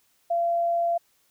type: tone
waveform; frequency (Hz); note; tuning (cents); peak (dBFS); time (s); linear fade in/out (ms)
sine; 684; F5; -36; -21; 0.3-0.98; 10
effects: white hiss -66 dBFS RMS until 1.3 s